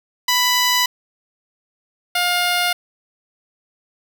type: tone pair in turn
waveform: 10% pulse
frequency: 991 / 709.3 Hz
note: B5 / F5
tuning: +6 / +27 cents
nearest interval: tritone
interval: 579 cents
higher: first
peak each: -6 / -8 dBFS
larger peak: first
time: 0.28-0.86 / 2.15-2.73 s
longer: neither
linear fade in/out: 5 ms
effects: none